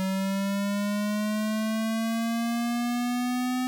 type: linear sweep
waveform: square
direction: up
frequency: 189 to 254.4 Hz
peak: -26 dBFS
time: 0-3.67 s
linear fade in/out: 0 ms
effects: 10-bit